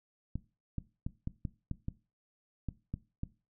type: clicks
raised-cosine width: 5 ms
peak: -23 dBFS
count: 10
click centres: 0.356 / 0.783 / 1.065 / 1.274 / 1.452 / 1.713 / 1.884 / 2.687 / 2.94 / 3.234 s
effects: noise-tail reverb RT60 0.3 s tail -18 dB re dry